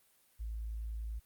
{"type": "tone", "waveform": "sine", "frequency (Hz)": 55.1, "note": "A1", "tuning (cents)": 3, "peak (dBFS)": -37, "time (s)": [0.39, 1.2], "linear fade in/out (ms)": 20, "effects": ["white hiss -69 dBFS RMS until 1.25 s", "Opus 32 kbps"]}